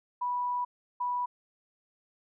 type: tone bursts at uneven times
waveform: sine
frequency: 982 Hz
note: B5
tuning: 10 cents flat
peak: -28 dBFS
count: 2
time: 0.21-0.65 / 1-1.26 s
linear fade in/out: 10 ms
effects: none